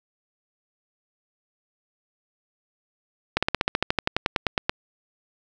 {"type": "slowing click train", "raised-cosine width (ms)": 0.3, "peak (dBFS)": -4, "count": 17, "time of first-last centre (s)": [3.37, 4.695], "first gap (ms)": 56, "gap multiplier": 1.05, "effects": []}